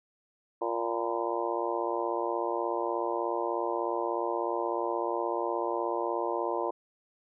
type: harmonic tone with a mistuned harmonic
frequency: 116.54 Hz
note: A#2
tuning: in tune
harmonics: 3 / 4 / 5 / 6 / 7 / 8 / 9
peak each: -34 / -35 / -35 / -38 / -39 / -36 / -37 dBFS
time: 0.61-6.71 s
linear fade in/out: 10 ms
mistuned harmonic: 9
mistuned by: -56 cents
effects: none